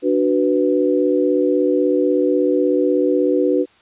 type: chord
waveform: sine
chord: B minor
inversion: first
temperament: equal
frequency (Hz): 293.7 / 370 / 493.9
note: D4 / F#4 / B4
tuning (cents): 0 / 0 / 0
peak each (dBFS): -18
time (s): 0.02-3.66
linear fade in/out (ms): 50
effects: white hiss -53 dBFS RMS until 3.81 s + resampled to 8000 Hz